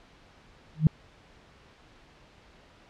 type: tone with exponential growth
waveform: sine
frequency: 155.56 Hz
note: D#3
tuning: in tune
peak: -11 dBFS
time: 0.75-0.87 s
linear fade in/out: 2 ms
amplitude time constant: 24 ms
effects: pink hiss -56 dBFS RMS until 2.89 s + low-pass 4000 Hz 12 dB/octave